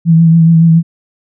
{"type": "tone with vibrato", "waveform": "sine", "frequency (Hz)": 164.7, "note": "E3", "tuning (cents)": -1, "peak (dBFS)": -3, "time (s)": [0.05, 0.83], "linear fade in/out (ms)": 50, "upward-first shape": "triangle", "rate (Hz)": 7.1, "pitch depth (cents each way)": 35, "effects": []}